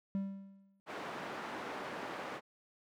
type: tone with exponential decay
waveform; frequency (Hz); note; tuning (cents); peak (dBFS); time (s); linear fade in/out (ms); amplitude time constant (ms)
triangle; 195.6; G3; -4; -29; 0.15-0.8; 0; 140
type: band-pass noise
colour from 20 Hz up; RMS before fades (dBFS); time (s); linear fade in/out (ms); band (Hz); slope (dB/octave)
white; -43; 0.86-2.41; 50; 200 to 1300; 12
effects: none